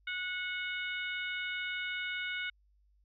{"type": "harmonic tone", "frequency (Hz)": 733, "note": "F#5", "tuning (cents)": -16, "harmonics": [2, 3, 4, 5], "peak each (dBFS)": [-38, -38, -43, -45], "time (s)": [0.07, 2.5], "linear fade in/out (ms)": 5, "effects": ["added 50 Hz sine -65 dBFS peak until 3.04 s"]}